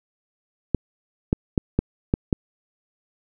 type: clicks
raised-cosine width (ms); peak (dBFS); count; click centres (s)
3; -5; 6; 0.747 / 1.329 / 1.578 / 1.79 / 2.139 / 2.328
effects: none